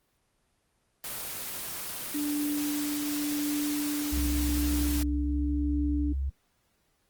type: noise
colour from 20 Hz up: white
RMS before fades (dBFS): -36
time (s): 1.04-5.03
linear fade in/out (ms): 2
type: tone with tremolo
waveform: sine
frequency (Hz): 293.7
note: D4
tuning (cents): 0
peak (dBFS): -27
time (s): 2.14-6.13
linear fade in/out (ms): 10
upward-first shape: triangle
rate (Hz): 0.88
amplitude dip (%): 30
type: tone with pitch glide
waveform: sine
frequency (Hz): 65.41 to 67.91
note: C2 to C#2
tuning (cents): 0 to -35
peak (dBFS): -27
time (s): 4.12-6.3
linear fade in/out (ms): 10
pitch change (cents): +65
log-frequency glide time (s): 4.84-5.52
effects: pink hiss -72 dBFS RMS until 7.09 s + Opus 24 kbps